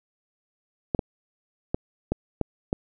clicks, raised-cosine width 2 ms, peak -10 dBFS, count 6, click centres 0.948 / 0.992 / 1.745 / 2.12 / 2.413 / 2.729 s, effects none

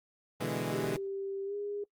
15% pulse chord, E dominant seventh, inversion second, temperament equal, 123.47 / 146.83 / 164.81 / 207.7 Hz, B2 / D3 / E3 / G#3, 0 / 0 / 0 / 0 cents, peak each -31 dBFS, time 0.4-0.97 s, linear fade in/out 10 ms
sine tone with pitch glide, 392 to 408.9 Hz, G4 to G#4, 0 to -27 cents, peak -34 dBFS, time 0.72-1.84 s, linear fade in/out 5 ms, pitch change +73 cents, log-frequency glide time 1.45-1.55 s
effects noise-tail reverb RT60 0.1 s tail -23 dB re dry + Opus 32 kbps

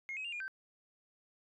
sine tone with pitch steps, 2150 / 2544 / 2792 / 2423 / 1552 Hz, C7 / D#7 / F7 / D#7 / G6, +47 / +38 / -1 / -47 / -18 cents, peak -37 dBFS, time 0.09-0.48 s, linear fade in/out 0 ms, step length 78 ms, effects tanh soft clip ceiling -35 dBFS

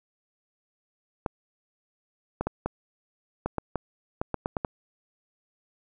clicks, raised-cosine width 1 ms, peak -13 dBFS, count 12, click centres 1.262 / 2.41 / 2.47 / 2.66 / 3.46 / 3.583 / 3.757 / 4.215 / 4.343 / 4.459 / 4.568 / 4.648 s, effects none

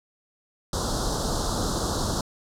pink band-stop noise, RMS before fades -26 dBFS, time 0.73-2.21 s, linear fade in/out 2 ms, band 1400 to 3700 Hz, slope 48 dB/octave, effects low-pass 8000 Hz 12 dB/octave

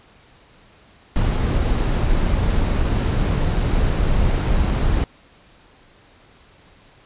brown noise, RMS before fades -18 dBFS, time 1.16-5.04 s, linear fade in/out 0 ms, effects pink hiss -51 dBFS RMS until 7.05 s + resampled to 8000 Hz

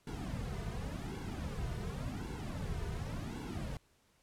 brown noise with flanger, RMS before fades -40 dBFS, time 0.07-3.77 s, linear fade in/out 2 ms, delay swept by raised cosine 1.6 to 3.7 ms, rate 0.9 Hz, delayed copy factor -0.8, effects pink hiss -71 dBFS RMS until 4.22 s + low-pass 12000 Hz 12 dB/octave

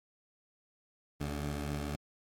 15% pulse tone pair together, 73.42 / 142.91 Hz, D2 / D3, 0 / -47 cents, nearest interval octave, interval 1153 cents, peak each -29 / -35 dBFS, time 1.2-1.96 s, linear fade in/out 10 ms, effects MP3 64 kbps

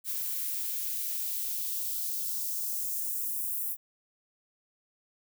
violet noise with high-pass filter sweep, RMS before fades -33 dBFS, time 0.04-3.77 s, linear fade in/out 50 ms, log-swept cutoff 1100 to 11000 Hz, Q 1.1, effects none

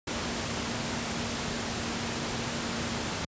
sine tone in noise, 233.1 Hz, A#3, in tune, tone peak -38 dBFS, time 0.11-3.07 s, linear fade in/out 5 ms, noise pink, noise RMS -32 dBFS, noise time 0.07-3.25 s, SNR -9 dB, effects high-pass 80 Hz 12 dB/octave + resampled to 16000 Hz

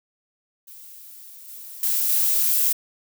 violet noise with level steps, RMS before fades -43 / -39 / -22 / -20 dBFS, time 0.67-2.73 s, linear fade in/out 10 ms, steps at 1.48 / 1.83 / 2.09 s, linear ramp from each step 2 ms, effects none

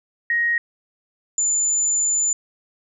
sine tone pair in turn, 1879 / 7053 Hz, A#6 / A8, +13 / +3 cents, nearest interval octave + major seventh, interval 2290 cents, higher second, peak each -17 dBFS, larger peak neither, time 0.3-0.58 / 1.38-2.33 s, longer second, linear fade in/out 2 ms, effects none

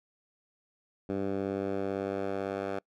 10% pulse tone with band-pass filter sweep, 98 Hz, G2, in tune, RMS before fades -33 dBFS, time 1.09-2.79 s, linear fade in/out 5 ms, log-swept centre 320 to 740 Hz, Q 0.94, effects noise-tail reverb RT60 0.1 s tail -25 dB re dry

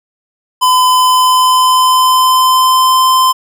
square tone with pitch glide, 1013 to 1033.7 Hz, B5 to C6, +44 to -21 cents, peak -7 dBFS, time 0.61-3.33 s, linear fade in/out 20 ms, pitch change +35 cents, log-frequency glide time 0.84-3.04 s, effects none

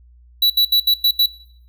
square tone bursts at uneven times, 3936 Hz, B7, 7 cents flat, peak -12 dBFS, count 6, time 0.42-0.5 / 0.57-0.65 / 0.72-0.8 / 0.87-0.94 / 1.04-1.11 / 1.19-1.26 s, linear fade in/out 5 ms, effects noise-tail reverb RT60 0.7 s tail -21 dB re dry + added 60 Hz sine -45 dBFS peak until 1.68 s

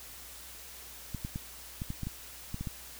clicks, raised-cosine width 5 ms, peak -23 dBFS, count 10, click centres 1.147 / 1.249 / 1.359 / 1.819 / 1.904 / 2.033 / 2.07 / 2.544 / 2.61 / 2.672 s, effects added 60 Hz sine -56 dBFS peak until 2.99 s + white hiss -48 dBFS RMS until 2.99 s

